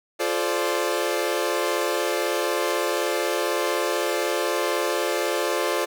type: chord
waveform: sawtooth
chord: D minor seventh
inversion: first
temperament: equal with one note detuned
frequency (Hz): 349.2 / 430.9 / 523.3 / 587.3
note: F4 / A4 / C5 / D5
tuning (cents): 0 / -36 / 0 / 0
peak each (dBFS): -24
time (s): 0.19-5.86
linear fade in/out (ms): 20
effects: none